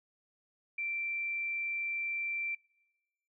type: tone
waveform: sine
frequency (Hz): 2349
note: D7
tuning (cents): 0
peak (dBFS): -33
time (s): 0.78-2.55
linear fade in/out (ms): 5
effects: noise-tail reverb RT60 1.0 s tail -24 dB re dry